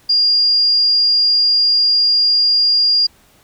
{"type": "tone", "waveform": "sine", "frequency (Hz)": 4819, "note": "D8", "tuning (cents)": 44, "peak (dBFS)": -10, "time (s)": [0.09, 3.07], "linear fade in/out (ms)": 10, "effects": ["pink hiss -51 dBFS RMS until 3.43 s"]}